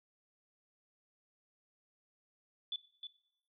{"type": "tone with echo", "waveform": "sine", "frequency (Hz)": 3471, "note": "A7", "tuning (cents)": -24, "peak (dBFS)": -35, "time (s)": [2.72, 2.76], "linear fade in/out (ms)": 2, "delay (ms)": 310, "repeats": 1, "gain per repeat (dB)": -7, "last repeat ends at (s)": 3.07, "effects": ["noise-tail reverb RT60 0.7 s tail -18 dB re dry"]}